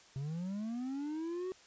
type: linear sweep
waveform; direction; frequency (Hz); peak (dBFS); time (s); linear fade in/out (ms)
triangle; up; 130.81 to 378.2; -34; 0.16-1.52; 0
effects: white hiss -60 dBFS RMS until 1.66 s + resampled to 16000 Hz